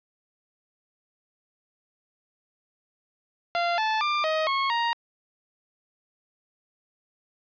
sawtooth tone with pitch steps, 691 / 873 / 1191 / 629 / 1092 / 936 Hz, F5 / A5 / D6 / D#5 / C#6 / A#5, -19 / -14 / +24 / +19 / -26 / +7 cents, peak -19 dBFS, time 3.55-4.93 s, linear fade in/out 0 ms, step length 230 ms, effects resampled to 11025 Hz + 10-bit

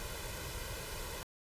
pink noise with comb filter, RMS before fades -42 dBFS, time 0-1.23 s, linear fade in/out 0 ms, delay 2 ms, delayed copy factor +0.65, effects resampled to 32000 Hz

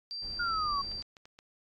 sine tone, 4699 Hz, D8, in tune, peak -36 dBFS, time 0.11-1.02 s, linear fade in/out 0 ms
brown noise, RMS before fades -47 dBFS, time 0.22-1.02 s, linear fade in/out 5 ms
sine exponential sweep, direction down, 1444 to 1100 Hz, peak -29 dBFS, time 0.39-0.82 s, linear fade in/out 10 ms
clicks, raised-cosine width 0.2 ms, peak -34 dBFS, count 5, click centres 0.917 / 1.024 / 1.168 / 1.255 / 1.389 s
effects AAC 32 kbps

